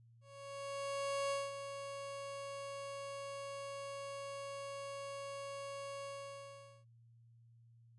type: tone with ADSR envelope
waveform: 30% pulse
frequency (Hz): 556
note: C#5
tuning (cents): +5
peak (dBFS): -32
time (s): 0.21-6.85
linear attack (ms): 1100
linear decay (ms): 200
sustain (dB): -9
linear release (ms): 810
effects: added 116 Hz sine -61 dBFS peak until 7.98 s + resampled to 24000 Hz